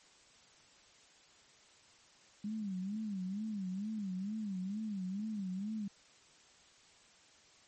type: tone with vibrato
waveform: sine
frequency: 200.7 Hz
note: G3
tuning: 41 cents sharp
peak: -36 dBFS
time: 2.44-5.88 s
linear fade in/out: 5 ms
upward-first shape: sine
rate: 2.2 Hz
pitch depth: 160 cents each way
effects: white hiss -63 dBFS RMS until 7.67 s + MP3 32 kbps